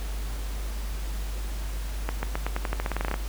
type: accelerating click train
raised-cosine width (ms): 0.5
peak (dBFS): -13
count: 16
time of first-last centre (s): 2.09-3.141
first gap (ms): 140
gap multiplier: 0.89
effects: added 50 Hz sine -29 dBFS peak until 3.28 s + pink hiss -42 dBFS RMS until 3.28 s